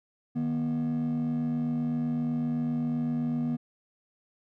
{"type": "tone pair together", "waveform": "triangle", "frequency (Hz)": [153.2, 241], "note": ["D#3", "B3"], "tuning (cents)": [-27, -42], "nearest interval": "minor sixth", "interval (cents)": 785, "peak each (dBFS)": [-29, -24], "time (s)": [0.35, 3.57], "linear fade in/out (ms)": 20, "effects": ["tanh soft clip ceiling -22 dBFS"]}